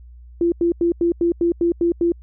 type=tone bursts; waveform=sine; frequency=341.9 Hz; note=F4; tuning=37 cents flat; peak=-14 dBFS; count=9; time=0.41-2.12 s; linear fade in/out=2 ms; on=110 ms; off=90 ms; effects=added 60 Hz sine -39 dBFS peak until 2.22 s